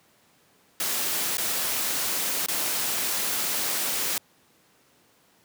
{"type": "noise with dropouts", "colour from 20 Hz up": "white", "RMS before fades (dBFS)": -27, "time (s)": [0.8, 4.18], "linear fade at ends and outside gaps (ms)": 2, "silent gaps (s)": [[1.371, 1.381], [2.462, 2.484]], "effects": ["pink hiss -61 dBFS RMS until 5.44 s", "high-pass 150 Hz 12 dB/octave"]}